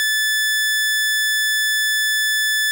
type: tone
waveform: sawtooth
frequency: 1740 Hz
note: A6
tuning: 20 cents flat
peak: -13 dBFS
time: 0-2.71 s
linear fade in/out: 0 ms
effects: none